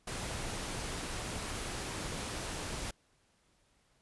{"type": "noise", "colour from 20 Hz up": "pink", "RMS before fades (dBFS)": -39, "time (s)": [0.07, 2.91], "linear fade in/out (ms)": 5, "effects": ["pink hiss -71 dBFS RMS until 4.01 s", "resampled to 24000 Hz"]}